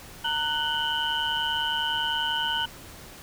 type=tone cluster; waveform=sine; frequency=918 / 1486 / 2931 / 3081 Hz; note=A#5 / F#6 / F#7 / G7; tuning=-27 / +7 / -17 / -31 cents; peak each=-30 dBFS; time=0.24-2.66 s; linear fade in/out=10 ms; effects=pink hiss -45 dBFS RMS until 3.22 s